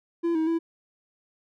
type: tone with pitch steps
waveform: triangle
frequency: 338.2 / 318.6 / 331 Hz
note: E4 / D#4 / E4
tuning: +44 / +41 / +7 cents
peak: -20 dBFS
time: 0.23-0.59 s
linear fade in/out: 20 ms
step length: 120 ms
effects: none